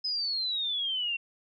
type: exponential sweep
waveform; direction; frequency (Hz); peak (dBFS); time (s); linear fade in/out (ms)
sine; down; 5100 to 2714; -28; 0.04-1.17; 10
effects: none

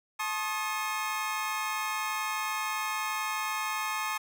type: tone cluster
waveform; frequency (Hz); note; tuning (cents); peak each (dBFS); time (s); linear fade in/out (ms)
25% pulse; 867 / 1077 / 1245; A5 / C6 / D#6; -26 / +50 / +1; -31; 0.19-4.18; 10
effects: none

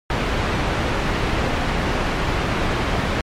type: low-pass noise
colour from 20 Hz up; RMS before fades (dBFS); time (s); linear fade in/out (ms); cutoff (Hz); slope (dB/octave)
pink; -21; 0.1-3.21; 2; 2700; 12
effects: MP3 64 kbps

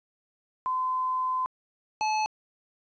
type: tone pair in turn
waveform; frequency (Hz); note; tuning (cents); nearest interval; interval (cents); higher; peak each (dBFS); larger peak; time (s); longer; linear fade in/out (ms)
sine / square; 1025 / 861.9; C6 / A5; -36 / -36; minor third; 300; first; -25; neither; 0.66-1.46 / 2.01-2.26; first; 0
effects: resampled to 16000 Hz + 11-bit

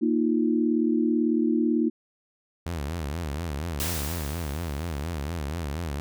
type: chord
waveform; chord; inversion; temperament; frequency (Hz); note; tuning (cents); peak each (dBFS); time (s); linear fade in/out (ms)
sine; Bb suspended fourth; none; equal; 233.1 / 311.1 / 349.2; Bb3 / Eb4 / F4; 0 / 0 / 0; -24 / -24 / -27; 0.01-1.9; 20
type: tone with vibrato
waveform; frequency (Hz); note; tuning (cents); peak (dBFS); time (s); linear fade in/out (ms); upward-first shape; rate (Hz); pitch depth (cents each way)
sawtooth; 77.78; D#2; 0; -25; 2.66-6; 0; sine; 4.2; 200
type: noise with exponential decay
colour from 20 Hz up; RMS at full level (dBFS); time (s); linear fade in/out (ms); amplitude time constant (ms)
white; -29; 3.8-5.41; 0; 350
effects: none

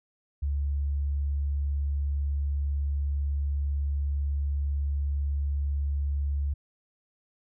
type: tone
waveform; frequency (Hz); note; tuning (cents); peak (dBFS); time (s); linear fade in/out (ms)
sine; 71; C#2; +42; -25; 0.42-6.54; 10
effects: none

